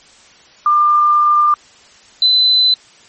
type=tone pair in turn; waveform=sine; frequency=1196 / 4023 Hz; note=D6 / B7; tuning=+31 / +31 cents; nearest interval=octave + major sixth; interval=2100 cents; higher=second; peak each=-8 dBFS; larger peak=neither; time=0.66-1.54 / 2.22-2.74 s; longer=first; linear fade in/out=2 ms; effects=white hiss -45 dBFS RMS until 3.08 s + MP3 32 kbps